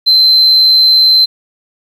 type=tone; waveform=sine; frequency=4089 Hz; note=C8; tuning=41 cents flat; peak=-3 dBFS; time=0.06-1.26 s; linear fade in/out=20 ms; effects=tanh soft clip ceiling -1 dBFS + 7-bit